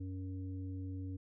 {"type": "harmonic tone", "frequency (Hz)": 93.7, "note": "F#2", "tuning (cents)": 22, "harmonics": [1, 3, 5], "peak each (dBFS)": [-40, -45, -59], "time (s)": [0, 1.17], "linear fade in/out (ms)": 10, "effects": []}